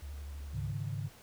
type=tone with vibrato; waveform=sine; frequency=71 Hz; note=C#2; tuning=42 cents sharp; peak=-40 dBFS; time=0.02-0.72 s; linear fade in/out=5 ms; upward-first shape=sine; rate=12 Hz; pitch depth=55 cents each way
type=chord; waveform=sine; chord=Ab suspended fourth; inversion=none; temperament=just; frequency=103.83 / 138.43 / 155.74 Hz; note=Ab2 / Db3 / Eb3; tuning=0 / -2 / +2 cents; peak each=-37 / -38 / -42 dBFS; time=0.53-1.09 s; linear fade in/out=20 ms
effects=pink hiss -57 dBFS RMS until 1.22 s